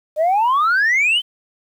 sine exponential sweep, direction up, 595 to 3143 Hz, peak -11 dBFS, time 0.16-1.22 s, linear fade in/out 50 ms, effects tanh soft clip ceiling -11 dBFS + 8-bit

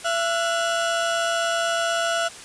30% pulse tone pair together, 673 / 1461.9 Hz, E5 / F#6, +36 / -21 cents, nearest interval octave + minor second, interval 1343 cents, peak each -20 / -23 dBFS, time 0.04-2.29 s, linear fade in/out 20 ms, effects white hiss -40 dBFS RMS until 2.44 s + resampled to 22050 Hz

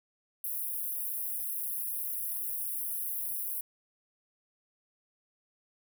white high-pass noise, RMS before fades -35 dBFS, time 0.44-3.61 s, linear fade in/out 2 ms, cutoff 9900 Hz, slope 96 dB/octave, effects none

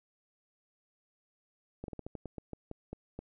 slowing click train, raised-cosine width 2 ms, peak -27 dBFS, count 12, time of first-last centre 1.84-3.19 s, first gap 42 ms, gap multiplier 1.2, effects none

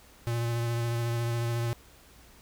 square tone with vibrato, 117.5 Hz, A#2, 14 cents sharp, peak -28 dBFS, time 0.27-1.73 s, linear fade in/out 0 ms, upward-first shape triangle, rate 14 Hz, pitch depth 21 cents each way, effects added 60 Hz sine -60 dBFS peak until 2.41 s + pink hiss -56 dBFS RMS until 2.41 s

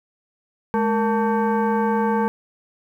sine tone with frequency modulation, 211.8 Hz, G#3, 34 cents sharp, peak -17 dBFS, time 0.74-2.28 s, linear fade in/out 0 ms, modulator 676 Hz, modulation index 1.3, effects 9-bit

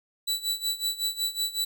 sawtooth tone with tremolo, 3951 Hz, B7, in tune, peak -21 dBFS, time 0.27-1.65 s, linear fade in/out 10 ms, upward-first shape sine, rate 5.4 Hz, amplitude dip 85%, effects none

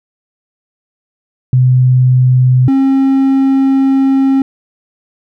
sine / triangle tone pair in turn, 127.3 / 269.2 Hz, C3 / C4, -47 / +49 cents, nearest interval octave + minor second, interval 1296 cents, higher second, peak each -5 / -5 dBFS, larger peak neither, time 1.53-2.68 / 2.68-4.42 s, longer second, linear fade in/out 2 ms, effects none

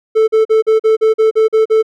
triangle tone bursts, 440 Hz, A4, in tune, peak -5 dBFS, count 10, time 0.15-1.828 s, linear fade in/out 20 ms, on 130 ms, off 42 ms, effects none

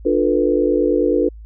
sine chord, B half-diminished seventh, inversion first, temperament just, 296.3 / 355.6 / 444.5 / 493.9 Hz, D4 / F4 / A4 / B4, +15 / +31 / +18 / 0 cents, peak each -19 dBFS, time 0.05-1.29 s, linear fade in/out 10 ms, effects added 54 Hz sine -34 dBFS peak until 1.45 s

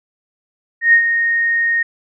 sine tone with ADSR envelope, 1856 Hz, A#6, 8 cents flat, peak -5 dBFS, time 0.81-1.83 s, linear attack 120 ms, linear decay 85 ms, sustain -8 dB, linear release 7 ms, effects none

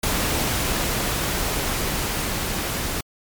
pink noise with level ramp, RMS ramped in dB -22 to -26 dBFS, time 0.03-3.01 s, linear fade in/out 5 ms, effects MP3 96 kbps

